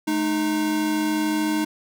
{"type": "tone pair together", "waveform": "square", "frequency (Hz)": [214.3, 307.9], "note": ["A3", "D#4"], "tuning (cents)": [-45, -18], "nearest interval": "tritone", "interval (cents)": 627, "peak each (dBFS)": [-29, -22], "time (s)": [0.07, 1.65], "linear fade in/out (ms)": 10, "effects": []}